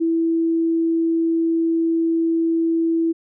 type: tone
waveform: sine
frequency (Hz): 329.6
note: E4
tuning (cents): 0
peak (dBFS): -16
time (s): 0-3.13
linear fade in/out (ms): 20
effects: none